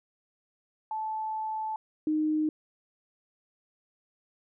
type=tone pair in turn; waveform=sine; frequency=872 / 308.3 Hz; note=A5 / D#4; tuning=-16 / -16 cents; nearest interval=octave + tritone; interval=1800 cents; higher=first; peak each=-30 / -24 dBFS; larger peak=second; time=0.91-1.76 / 2.07-2.49 s; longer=first; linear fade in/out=2 ms; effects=none